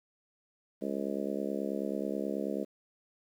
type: harmonic tone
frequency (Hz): 69.3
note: C#2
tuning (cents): 0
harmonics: 3 / 4 / 5 / 6 / 7 / 8 / 9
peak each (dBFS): -37 / -38 / -39 / -40 / -40 / -41 / -42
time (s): 0.81-2.65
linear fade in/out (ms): 20
effects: 10-bit